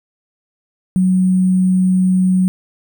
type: tone with sample-and-hold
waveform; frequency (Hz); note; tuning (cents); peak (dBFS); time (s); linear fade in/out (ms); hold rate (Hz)
sine; 185; F#3; 0; -10; 0.96-2.48; 0; 8820
effects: none